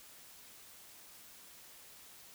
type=silence; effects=white hiss -56 dBFS RMS until 2.34 s